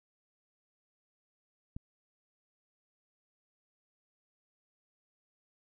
click, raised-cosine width 5 ms, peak -28 dBFS, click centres 1.765 s, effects none

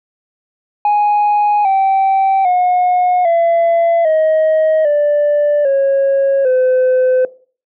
sine tone with pitch steps, 830.6 / 775 / 723.1 / 674.7 / 629.5 / 587.3 / 548 / 511.3 Hz, G#5 / G5 / F#5 / E5 / D#5 / D5 / C#5 / C5, 0 / -20 / -40 / +40 / +20 / 0 / -20 / -40 cents, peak -7 dBFS, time 0.85-7.25 s, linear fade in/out 2 ms, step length 800 ms, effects noise-tail reverb RT60 0.4 s tail -19 dB re dry + tanh soft clip ceiling -8 dBFS

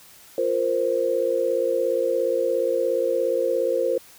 sine chord, F suspended fourth, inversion none, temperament equal, 349.2 / 466.2 / 523.3 Hz, F4 / Bb4 / C5, 0 / 0 / 0 cents, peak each -28 / -24 / -22 dBFS, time 0.38-3.98 s, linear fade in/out 2 ms, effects white hiss -49 dBFS RMS until 4.18 s

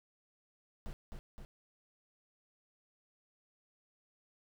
brown noise with echo, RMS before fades -42 dBFS, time 0.86-0.93 s, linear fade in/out 0 ms, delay 260 ms, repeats 2, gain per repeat -3 dB, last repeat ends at 1.45 s, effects none

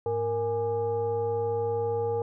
sine tone with frequency modulation, 466.2 Hz, A#4, in tune, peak -25 dBFS, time 0.06-2.22 s, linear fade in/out 2 ms, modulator 363 Hz, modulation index 0.72, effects none

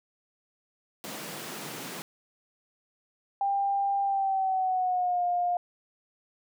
pink high-pass noise, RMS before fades -39 dBFS, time 1.04-2.02 s, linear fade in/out 0 ms, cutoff 140 Hz, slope 48 dB/octave
sine tone with pitch glide, 795 to 708.3 Hz, G5 to F5, +24 to +24 cents, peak -24 dBFS, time 3.41-5.57 s, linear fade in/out 2 ms, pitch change -200 cents, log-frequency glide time 4.03-5.24 s
effects none

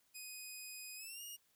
10% pulse tone with pitch glide, 2500 to 2855 Hz, D#7 to F7, +8 to +37 cents, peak -39 dBFS, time 0.14-1.37 s, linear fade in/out 20 ms, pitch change +229 cents, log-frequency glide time 0.96-1.22 s, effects white hiss -75 dBFS RMS until 1.55 s

